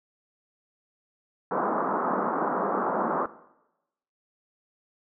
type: band-pass noise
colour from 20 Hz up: white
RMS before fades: -27 dBFS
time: 1.51-3.26 s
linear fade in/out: 2 ms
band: 180 to 1300 Hz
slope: 48 dB/octave
effects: noise-tail reverb RT60 0.9 s tail -17 dB re dry